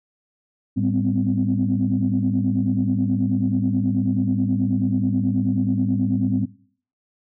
sine tone cluster, 109.1 / 197.5 / 252.7 / 262 Hz, A2 / G3 / B3 / C4, -14 / +13 / +40 / +2 cents, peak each -23 dBFS, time 0.76-6.46 s, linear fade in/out 20 ms, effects noise-tail reverb RT60 0.5 s tail -18 dB re dry + tanh soft clip ceiling -9 dBFS

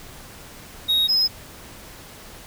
triangle tone pair in turn, 3770 / 5104 Hz, A#7 / D#8, +19 / +43 cents, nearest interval perfect fourth, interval 524 cents, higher second, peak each -15 dBFS, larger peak neither, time 0.88-1.08 / 1.08-1.28 s, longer neither, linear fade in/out 20 ms, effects pink hiss -42 dBFS RMS until 2.46 s

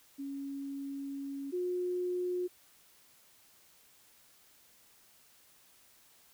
sine tone pair in turn, 277.2 / 359.6 Hz, C#4 / F#4, 0 / -49 cents, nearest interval perfect fourth, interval 451 cents, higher second, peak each -37 / -31 dBFS, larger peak second, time 0.18-1.52 / 1.52-2.48 s, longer first, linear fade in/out 20 ms, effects white hiss -63 dBFS RMS until 6.33 s

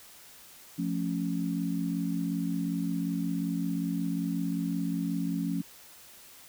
sine chord, F augmented, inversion none, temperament equal, 174.61 / 220 / 277.2 Hz, F3 / A3 / C#4, 0 / 0 / 0 cents, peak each -31 / -35 / -32 dBFS, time 0.78-5.62 s, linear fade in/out 10 ms, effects white hiss -52 dBFS RMS until 6.48 s

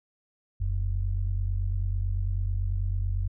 sine tone pair together, 43.43 / 92.5 Hz, F1 / F#2, -9 / 0 cents, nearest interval octave + minor second, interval 1309 cents, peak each -27 / -28 dBFS, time 0.6-3.28 s, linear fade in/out 10 ms, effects none

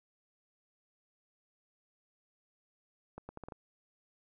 accelerating click train, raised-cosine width 1 ms, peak -30 dBFS, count 6, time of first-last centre 3.18-3.522 s, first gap 110 ms, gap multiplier 0.76, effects none

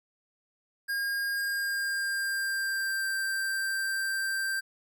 square tone with pitch glide, 1620 to 1572.1 Hz, G#6 to G6, -43 to +5 cents, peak -29 dBFS, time 0.88-4.61 s, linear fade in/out 20 ms, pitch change -52 cents, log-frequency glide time 1.34-3.09 s, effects none

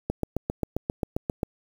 click train, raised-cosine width 2 ms, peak -12 dBFS, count 11, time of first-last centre 0.1-1.432 s, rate 7.51 Hz, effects 7-bit

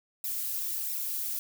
violet noise with flanger, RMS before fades -33 dBFS, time 0.24-1.39 s, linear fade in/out 2 ms, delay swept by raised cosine 0.64 to 5.74 ms, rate 1.5 Hz, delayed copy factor -0.85, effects none

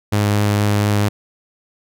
sawtooth tone with vibrato, 103.4 Hz, G#2, 7 cents flat, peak -10 dBFS, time 0.12-1.09 s, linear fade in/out 10 ms, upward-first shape triangle, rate 4.3 Hz, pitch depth 9 cents each way, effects none

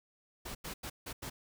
pink noise bursts at uneven times, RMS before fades -42 dBFS, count 5, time 0.45-0.55 / 0.64-0.74 / 0.83-0.9 / 1.06-1.13 / 1.22-1.3 s, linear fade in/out 10 ms, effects none

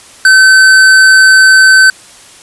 triangle tone with hard clipping, 1533 Hz, G6, 39 cents flat, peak -3 dBFS, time 0.25-1.9 s, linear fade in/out 2 ms, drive 17 dB, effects white hiss -36 dBFS RMS until 2.42 s + resampled to 24000 Hz

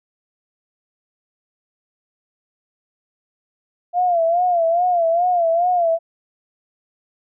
sine tone with vibrato, 691 Hz, F5, 19 cents flat, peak -14 dBFS, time 3.93-5.99 s, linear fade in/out 50 ms, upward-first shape sine, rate 2.4 Hz, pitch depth 90 cents each way, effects none

